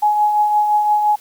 sine tone with tremolo, 840 Hz, G#5, 19 cents sharp, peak -10 dBFS, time 0.02-1.16 s, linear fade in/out 10 ms, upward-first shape triangle, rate 5.8 Hz, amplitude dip 45%, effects white hiss -46 dBFS RMS until 1.2 s

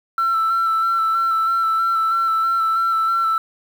sine tone with vibrato, 1338 Hz, E6, 25 cents sharp, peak -14 dBFS, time 0.18-3.38 s, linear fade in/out 2 ms, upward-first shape square, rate 3.1 Hz, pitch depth 17 cents each way, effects tanh soft clip ceiling -13 dBFS + 7-bit

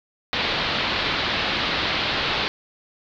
white low-pass noise, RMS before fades -24 dBFS, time 0.33-2.48 s, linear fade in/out 0 ms, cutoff 4300 Hz, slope 48 dB/octave, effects none

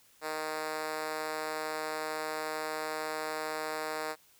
5% pulse tone with high-pass filter, 155.56 Hz, D#3, in tune, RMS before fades -36 dBFS, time 0.21-4.16 s, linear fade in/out 50 ms, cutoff 450 Hz, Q 1.5, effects white hiss -63 dBFS RMS until 4.39 s

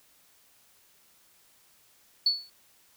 sine tone with exponential decay, 4435 Hz, C#8, in tune, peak -17 dBFS, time 2.26-2.5 s, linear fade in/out 5 ms, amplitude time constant 52 ms, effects tanh soft clip ceiling -13 dBFS + white hiss -62 dBFS RMS until 2.96 s

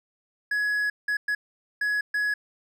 triangle tone bursts at uneven times, 1681 Hz, G#6, 20 cents sharp, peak -21 dBFS, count 5, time 0.51-0.9 / 1.08-1.17 / 1.28-1.35 / 1.81-2.01 / 2.14-2.34 s, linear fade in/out 5 ms, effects none

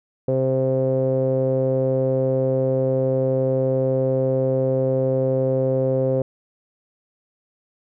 sawtooth tone with low-pass filter, 131.5 Hz, C3, 9 cents sharp, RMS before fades -20 dBFS, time 0.28-6.22 s, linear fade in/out 2 ms, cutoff 500 Hz, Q 8.6, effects none

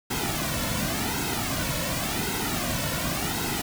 pink noise with flanger, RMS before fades -28 dBFS, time 0.1-3.62 s, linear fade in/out 10 ms, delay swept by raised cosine 1.7 to 2.51 ms, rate 0.9 Hz, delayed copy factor -0.7, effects none

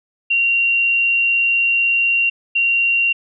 sine tone pair in turn, 2758 / 2758 Hz, F7 / F7, -22 / -22 cents, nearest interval unison, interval 0 cents, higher neither, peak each -13 dBFS, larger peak neither, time 0.3-2.3 / 2.55-3.13 s, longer first, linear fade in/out 10 ms, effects none

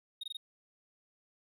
triangle tone bursts, 3729 Hz, A#7, in tune, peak -36 dBFS, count 4, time 0.21-0.37 s, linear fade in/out 5 ms, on 25 ms, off 20 ms, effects none

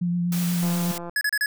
sine tone with vibrato, 174.61 Hz, F3, in tune, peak -21 dBFS, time 0.01-0.92 s, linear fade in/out 10 ms, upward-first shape triangle, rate 8.2 Hz, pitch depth 22 cents each way
white noise, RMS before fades -33 dBFS, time 0.32-0.98 s, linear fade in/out 2 ms
click train, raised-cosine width 1 ms, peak -22 dBFS, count 81, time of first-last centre 0.63-1.095 s, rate 172 Hz
square tone bursts, 1695 Hz, G#6, 35 cents sharp, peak -21 dBFS, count 4, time 1.16-1.46 s, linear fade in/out 2 ms, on 51 ms, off 32 ms
effects none

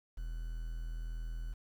triangle tone with quantisation, 40.83 Hz, E1, 16 cents flat, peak -35 dBFS, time 0.17-1.54 s, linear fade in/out 10 ms, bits 10, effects none

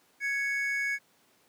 triangle tone pair together, 1666.6 / 2217 Hz, G#6 / C#7, +6 / 0 cents, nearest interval perfect fourth, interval 494 cents, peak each -30 / -28 dBFS, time 0.2-0.99 s, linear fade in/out 50 ms, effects pink hiss -65 dBFS RMS until 1.48 s + high-pass 200 Hz 12 dB/octave

